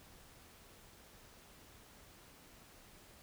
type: silence
effects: pink hiss -60 dBFS RMS until 3.22 s